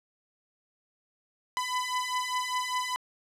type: beating tone pair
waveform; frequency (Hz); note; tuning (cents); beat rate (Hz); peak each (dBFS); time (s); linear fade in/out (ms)
sawtooth; 1000 / 1005; B5 / B5; +21 / +30; 5; -28; 1.57-2.96; 0
effects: low-pass 10000 Hz 12 dB/octave